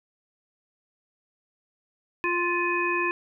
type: harmonic tone with a mistuned harmonic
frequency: 349.2 Hz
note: F4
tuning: in tune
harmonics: 1 / 3 / 5 / 7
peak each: -28 / -28 / -30 / -28 dBFS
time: 2.24-3.11 s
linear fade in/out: 0 ms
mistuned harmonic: 7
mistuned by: +43 cents
effects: none